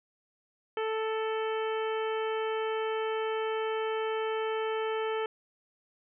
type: harmonic tone with a mistuned harmonic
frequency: 440 Hz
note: A4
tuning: in tune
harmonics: 1 / 2 / 3 / 4 / 5 / 6 / 7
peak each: -30 / -37 / -39 / -43 / -45 / -47 / -45 dBFS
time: 0.77-5.26 s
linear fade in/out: 2 ms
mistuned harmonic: 5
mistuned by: +23 cents
effects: none